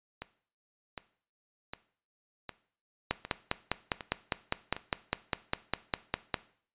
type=two click trains; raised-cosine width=0.3 ms; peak=-11 / -22 dBFS; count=17 / 7; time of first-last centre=3.11-6.342 / 0.22-4.765 s; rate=4.95 / 1.32 Hz; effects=noise-tail reverb RT60 0.5 s tail -17 dB re dry + resampled to 8000 Hz